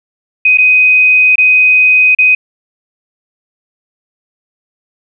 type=tone with dropouts; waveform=sine; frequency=2507 Hz; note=D#7; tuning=12 cents sharp; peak=-4 dBFS; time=0.45-2.35 s; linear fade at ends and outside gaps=5 ms; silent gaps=0.574-0.583 / 1.357-1.381 / 2.149-2.186 s; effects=none